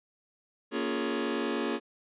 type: chord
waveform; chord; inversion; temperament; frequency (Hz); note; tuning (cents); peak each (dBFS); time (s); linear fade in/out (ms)
sawtooth; Bb minor seventh; none; just; 233.1 / 279.7 / 349.6 / 419.5; Bb3 / Db4 / F4 / Ab4; 0 / +16 / +2 / +17; -30; 0.71-1.8; 50
effects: resampled to 8000 Hz